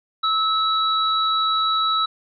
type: tone pair together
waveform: sine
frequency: 1300 / 3902 Hz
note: E6 / B7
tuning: -24 / -22 cents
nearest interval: octave + perfect fifth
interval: 1902 cents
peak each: -19 / -22 dBFS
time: 0.23-2.06 s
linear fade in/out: 10 ms
effects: none